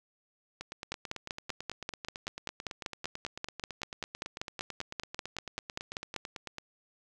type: two click trains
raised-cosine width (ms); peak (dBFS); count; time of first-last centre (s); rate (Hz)
0.2; -22 / -17; 55 / 28; 0.61-6.583 / 0.92-6.163; 9.04 / 5.15
effects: none